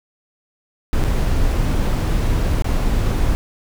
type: noise with dropouts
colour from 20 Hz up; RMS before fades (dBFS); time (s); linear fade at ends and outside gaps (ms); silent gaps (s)
brown; -17; 0.93-3.35; 0; 1.039-1.046 / 1.521-1.525 / 2.622-2.644
effects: none